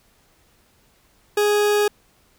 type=tone; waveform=40% pulse; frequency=415.2 Hz; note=G#4; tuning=in tune; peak=-15 dBFS; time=1.37-1.88 s; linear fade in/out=5 ms; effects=pink hiss -59 dBFS RMS until 2.38 s